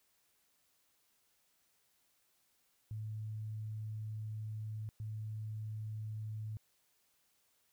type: tone bursts at uneven times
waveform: sine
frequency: 108.3 Hz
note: A2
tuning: 27 cents flat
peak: -39 dBFS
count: 2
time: 2.91-4.89 / 5-6.57 s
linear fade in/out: 0 ms
effects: white hiss -75 dBFS RMS until 7.72 s